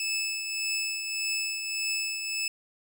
20% pulse tone with tremolo, 2616 Hz, E7, 14 cents flat, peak -22 dBFS, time 0-2.48 s, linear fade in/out 2 ms, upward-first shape triangle, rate 1.7 Hz, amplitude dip 50%, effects none

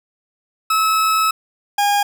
40% pulse tone pair in turn, 1296 / 815.2 Hz, E6 / G#5, -30 / -32 cents, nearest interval minor sixth, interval 802 cents, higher first, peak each -13 dBFS, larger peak neither, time 0.7-1.31 / 1.78-2.03 s, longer first, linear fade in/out 5 ms, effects none

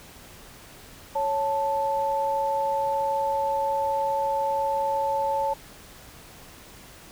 sine tone pair together, 554 / 879.4 Hz, C#5 / A5, -1 / -1 cents, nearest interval minor sixth, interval 800 cents, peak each -27 / -24 dBFS, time 1.15-5.54 s, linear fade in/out 10 ms, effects pink hiss -47 dBFS RMS until 7.11 s

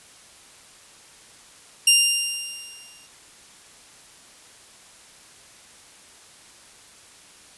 15% pulse tone with exponential decay, 2794 Hz, F7, in tune, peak -4 dBFS, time 1.87-3.07 s, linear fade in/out 5 ms, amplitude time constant 260 ms, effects white hiss -49 dBFS RMS until 7.57 s + resampled to 24000 Hz

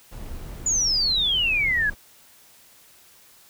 brown noise, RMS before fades -35 dBFS, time 0.11-1.95 s, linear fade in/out 20 ms
sine exponential sweep, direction down, 7040 to 1632 Hz, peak -19 dBFS, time 0.66-1.9 s, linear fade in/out 5 ms
effects white hiss -53 dBFS RMS until 3.49 s

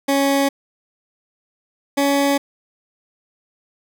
20% pulse tone pair in turn, 277.2 / 280.7 Hz, C#4 / C#4, 0 / +22 cents, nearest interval unison, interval 22 cents, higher second, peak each -10 dBFS, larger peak neither, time 0.08-0.49 / 1.97-2.38 s, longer neither, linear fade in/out 10 ms, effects none

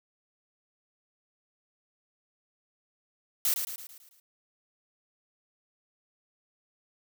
blue noise with echo, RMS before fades -26 dBFS, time 3.45-3.54 s, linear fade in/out 2 ms, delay 110 ms, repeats 6, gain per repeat -6 dB, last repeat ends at 4.2 s, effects none

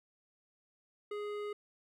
sine tone with hard clipping, 415.3 Hz, G#4, in tune, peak -39 dBFS, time 1.11-1.53 s, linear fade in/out 5 ms, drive 13 dB, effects none

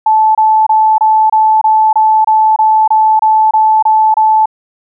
sine tone bursts, 871 Hz, A5, 18 cents flat, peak -5 dBFS, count 14, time 0.06-4.458 s, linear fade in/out 5 ms, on 290 ms, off 26 ms, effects none

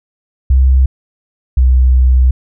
sine tone pair in turn, 65.41 / 63.55 Hz, C2 / C2, 0 / -50 cents, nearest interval unison, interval 50 cents, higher first, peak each -5 dBFS, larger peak neither, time 0.5-0.86 / 1.57-2.31 s, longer second, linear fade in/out 5 ms, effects none

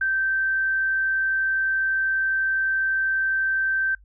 sine tone, 1557 Hz, G6, 12 cents flat, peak -20 dBFS, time 0.01-3.95 s, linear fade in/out 5 ms, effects noise-tail reverb RT60 0.1 s tail -24 dB re dry + added 50 Hz sine -49 dBFS peak until 4.04 s

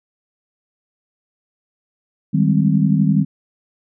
sine chord, Ab major seventh, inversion second, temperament equal, 155.56 / 196 / 207.7 / 261.6 Hz, Eb3 / G3 / Ab3 / C4, 0 / 0 / 0 / 0 cents, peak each -16 / -16 / -21 / -21 dBFS, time 2.33-3.25 s, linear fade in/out 20 ms, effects none

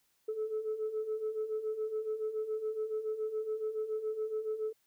sine beating tone pair, 429.2 / 436.3 Hz, A4 / A4, -43 / -15 cents, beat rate 7.1 Hz, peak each -38 / -33 dBFS, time 0.28-4.73 s, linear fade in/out 10 ms, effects tanh soft clip ceiling -28 dBFS + white hiss -74 dBFS RMS until 4.86 s

